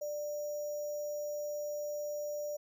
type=tone with sample-and-hold; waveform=sine; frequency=591 Hz; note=D5; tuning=11 cents sharp; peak=-35 dBFS; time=0.01-2.57 s; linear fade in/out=10 ms; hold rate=6300 Hz; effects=none